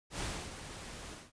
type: noise with ADSR envelope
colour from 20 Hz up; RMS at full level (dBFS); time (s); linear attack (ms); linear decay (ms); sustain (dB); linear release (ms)
pink; -37; 0.1-1.32; 100; 300; -9; 200
effects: resampled to 22050 Hz